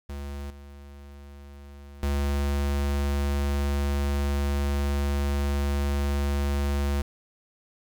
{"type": "tone with level steps", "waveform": "square", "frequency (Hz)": 70.8, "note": "C#2", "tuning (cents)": 37, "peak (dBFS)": [-34, -44, -24], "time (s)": [0.09, 7.02], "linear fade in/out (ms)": 5, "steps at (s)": [0.5, 2.03], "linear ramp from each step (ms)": 2, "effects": ["10-bit"]}